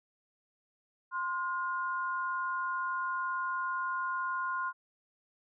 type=tone pair together; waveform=sine; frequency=1046.5 / 1428.6 Hz; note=C6 / F6; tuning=0 / +39 cents; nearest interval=perfect fourth; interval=539 cents; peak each=-33 / -35 dBFS; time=1.11-4.73 s; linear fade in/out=50 ms; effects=none